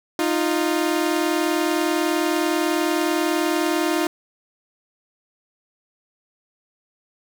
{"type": "tone pair together", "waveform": "sawtooth", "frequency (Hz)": [309.2, 349.2], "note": ["D#4", "F4"], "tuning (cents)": [-11, 0], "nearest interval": "major second", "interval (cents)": 211, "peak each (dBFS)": -18, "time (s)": [0.19, 4.07], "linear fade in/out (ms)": 2, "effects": []}